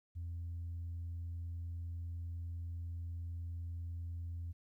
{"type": "tone", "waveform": "sine", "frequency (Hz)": 85.1, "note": "F2", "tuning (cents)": -44, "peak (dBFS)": -38, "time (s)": [0.15, 4.53], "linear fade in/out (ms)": 20, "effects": ["tanh soft clip ceiling -37 dBFS", "13-bit"]}